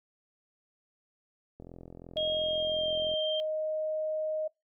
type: click train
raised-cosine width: 2 ms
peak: -33 dBFS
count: 67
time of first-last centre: 1.6-3.138 s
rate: 42.9 Hz
type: tone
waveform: sine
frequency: 622.3 Hz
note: D#5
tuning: in tune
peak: -29 dBFS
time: 2.16-4.48 s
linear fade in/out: 10 ms
type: tone with pitch glide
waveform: sine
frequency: 3264 to 3166 Hz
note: G#7 to G7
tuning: -31 to +17 cents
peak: -31 dBFS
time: 2.17-3.4 s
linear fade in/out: 0 ms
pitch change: -52 cents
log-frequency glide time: 2.3-2.95 s
effects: noise-tail reverb RT60 0.2 s tail -25 dB re dry